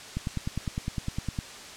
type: click train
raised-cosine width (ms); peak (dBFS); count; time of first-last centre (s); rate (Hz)
5; -17; 13; 0.17-1.388; 9.85
effects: white hiss -43 dBFS RMS until 1.76 s + low-pass 7000 Hz 12 dB/octave

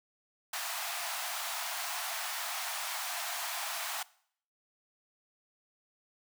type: high-pass noise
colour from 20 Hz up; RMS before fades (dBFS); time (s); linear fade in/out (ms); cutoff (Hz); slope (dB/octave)
pink; -37; 0.53-4.03; 5; 650; 96
effects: noise-tail reverb RT60 0.6 s tail -21 dB re dry

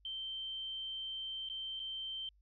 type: tone with dropouts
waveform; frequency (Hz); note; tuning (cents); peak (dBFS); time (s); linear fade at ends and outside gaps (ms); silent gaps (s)
sine; 3120; G7; -9; -39; 0.05-2.29; 2; 1.489-1.498 / 1.795-1.799
effects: added 50 Hz sine -65 dBFS peak until 2.41 s

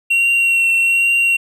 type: tone with vibrato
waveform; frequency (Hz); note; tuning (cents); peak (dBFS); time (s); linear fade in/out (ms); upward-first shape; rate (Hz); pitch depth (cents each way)
triangle; 2738; F7; -35; -10; 0.1-1.37; 10; triangle; 1.2; 18
effects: none

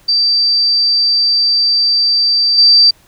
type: tone with level steps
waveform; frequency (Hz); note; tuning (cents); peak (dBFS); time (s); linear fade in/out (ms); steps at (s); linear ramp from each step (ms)
sine; 4665; D8; -12; -9 / -4; 0.08-2.91; 10; 2.58; 2
effects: pink hiss -49 dBFS RMS until 3.07 s

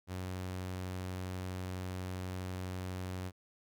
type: tone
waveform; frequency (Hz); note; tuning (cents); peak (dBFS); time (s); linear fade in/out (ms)
sawtooth; 92.2; F#2; -6; -34; 0.07-3.32; 50
effects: none

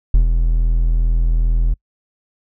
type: tone with ADSR envelope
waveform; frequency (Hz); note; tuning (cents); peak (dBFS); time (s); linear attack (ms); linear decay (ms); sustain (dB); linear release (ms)
triangle; 41.2; E1; 0; -4; 0.14-1.74; 3; 110; -6; 9
effects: noise-tail reverb RT60 0.1 s tail -26 dB re dry

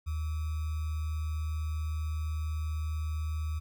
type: tone with sample-and-hold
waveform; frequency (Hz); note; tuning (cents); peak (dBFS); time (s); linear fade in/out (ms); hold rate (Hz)
sine; 77.78; D#2; 0; -30; 0.06-3.6; 20; 1225
effects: none

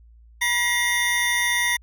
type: tone cluster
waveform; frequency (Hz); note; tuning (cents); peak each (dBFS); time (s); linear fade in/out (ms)
square; 964 / 1918 / 2104 / 3598; B5 / A#6 / C7 / A7; -42 / +49 / +9 / +38; -31 / -23 / -26 / -28; 0.41-1.77; 10
effects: added 57 Hz sine -47 dBFS peak until 1.82 s

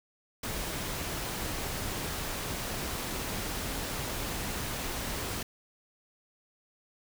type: noise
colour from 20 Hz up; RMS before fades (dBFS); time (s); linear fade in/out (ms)
pink; -35; 0.43-5.43; 5
effects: none

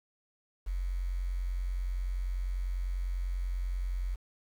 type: tone with quantisation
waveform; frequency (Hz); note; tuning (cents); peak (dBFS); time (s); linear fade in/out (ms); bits
sine; 45.12; F#1; -43; -30; 0.66-4.16; 20; 9
effects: none

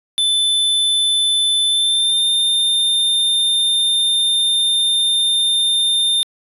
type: tone with pitch glide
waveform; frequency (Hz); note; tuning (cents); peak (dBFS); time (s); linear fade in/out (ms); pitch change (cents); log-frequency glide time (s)
square; 3520 to 3615; A7 to A7; 0 to +46; -14; 0.18-6.23; 0; +46; 1.67-2.24
effects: resampled to 32000 Hz

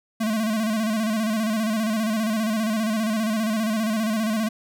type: tone with vibrato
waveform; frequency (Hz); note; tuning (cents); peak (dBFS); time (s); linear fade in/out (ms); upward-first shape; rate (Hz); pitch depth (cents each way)
square; 218.6; A3; -11; -22; 0.2-4.49; 10; square; 15; 54
effects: none

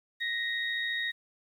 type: tone cluster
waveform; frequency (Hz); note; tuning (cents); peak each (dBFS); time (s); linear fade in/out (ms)
sine; 1870 / 1984 / 3754; A#6 / B6 / A#7; +5 / +7 / +11; -31 / -40 / -35; 0.2-1.12; 20
effects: 10-bit

